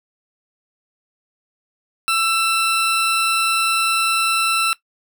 20% pulse tone, 1335 Hz, E6, 22 cents sharp, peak -11 dBFS, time 2.08-4.73 s, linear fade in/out 0 ms, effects noise-tail reverb RT60 0.1 s tail -18 dB re dry

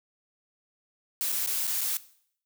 blue noise with dropouts, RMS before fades -29 dBFS, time 1.21-1.97 s, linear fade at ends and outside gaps 0 ms, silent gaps 1.319-1.324 / 1.462-1.473 / 1.67-1.676 / 1.809-1.814 s, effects noise-tail reverb RT60 0.6 s tail -17 dB re dry

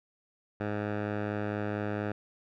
10% pulse tone with low-pass filter, 104.3 Hz, G#2, 8 cents sharp, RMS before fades -33 dBFS, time 0.6-2.12 s, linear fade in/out 5 ms, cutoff 1700 Hz, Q 1.1, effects none

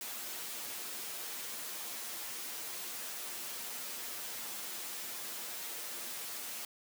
white noise with comb filter, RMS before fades -42 dBFS, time 0.01-6.65 s, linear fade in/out 2 ms, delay 8.5 ms, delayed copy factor +0.65, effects high-pass 200 Hz 12 dB/octave

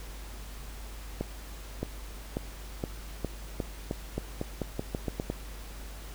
accelerating click train, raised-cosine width 2 ms, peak -17 dBFS, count 15, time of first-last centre 1.21-5.3 s, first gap 620 ms, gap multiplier 0.87, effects added 50 Hz sine -41 dBFS peak until 6.14 s + pink hiss -48 dBFS RMS until 6.14 s

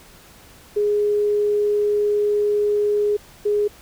sine tone pair in turn, 415.1 / 415.1 Hz, G#4 / G#4, -1 / -1 cents, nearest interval unison, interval 0 cents, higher neither, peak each -16 dBFS, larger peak neither, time 0.76-3.17 / 3.45-3.68 s, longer first, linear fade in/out 10 ms, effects pink hiss -47 dBFS RMS until 3.81 s

